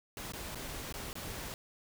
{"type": "noise with dropouts", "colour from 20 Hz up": "pink", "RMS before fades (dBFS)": -42, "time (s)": [0.17, 1.54], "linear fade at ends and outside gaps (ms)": 1, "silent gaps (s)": [[0.321, 0.335], [0.548, 0.555], [0.925, 0.94], [1.13, 1.154]], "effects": []}